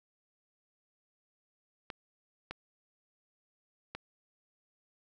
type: clicks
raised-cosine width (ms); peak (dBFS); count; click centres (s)
0.3; -23; 3; 1.902 / 2.51 / 3.95
effects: none